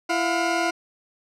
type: tone pair together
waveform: 20% pulse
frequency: 336 / 712 Hz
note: E4 / F5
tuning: +33 / +33 cents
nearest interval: octave + minor second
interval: 1300 cents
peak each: -19 dBFS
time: 0.09-0.71 s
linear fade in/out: 10 ms
effects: low-pass 7000 Hz 12 dB/octave